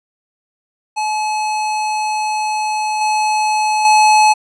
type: tone with level steps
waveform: square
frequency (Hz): 856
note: A5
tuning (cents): -48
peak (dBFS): -17 / -14 / -8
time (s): 0.96-4.34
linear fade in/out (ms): 20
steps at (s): 3.01 / 3.85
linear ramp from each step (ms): 2
effects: resampled to 22050 Hz